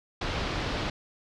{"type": "low-pass noise", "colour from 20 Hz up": "pink", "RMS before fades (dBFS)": -31, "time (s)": [0.21, 0.9], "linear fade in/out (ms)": 5, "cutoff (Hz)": 4700, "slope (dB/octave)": 24, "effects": []}